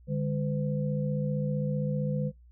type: tone cluster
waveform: sine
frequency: 147.3 / 202.7 / 506 Hz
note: D3 / G#3 / B4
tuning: +6 / -42 / +42 cents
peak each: -28 / -33 / -35 dBFS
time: 0.07-2.32 s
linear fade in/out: 50 ms
effects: noise-tail reverb RT60 0.2 s tail -24 dB re dry + added 60 Hz sine -52 dBFS peak until 2.51 s